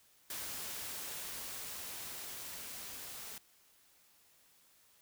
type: noise with level ramp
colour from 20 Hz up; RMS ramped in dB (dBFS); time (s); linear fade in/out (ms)
white; -42 to -47; 0.3-3.38; 2
effects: white hiss -67 dBFS RMS until 5.01 s